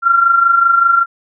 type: tone with amplitude modulation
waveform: sine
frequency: 1374 Hz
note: F6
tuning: 29 cents flat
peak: -5 dBFS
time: 0.02-1.06 s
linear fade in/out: 50 ms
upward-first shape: sine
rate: 25.2 Hz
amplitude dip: 60%
effects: none